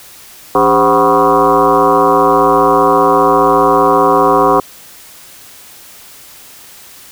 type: tone with frequency modulation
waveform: sine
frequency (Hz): 748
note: F#5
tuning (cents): +19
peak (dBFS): -6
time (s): 0.55-4.6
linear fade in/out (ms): 2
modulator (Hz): 115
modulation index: 3.9
effects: white hiss -37 dBFS RMS until 7.11 s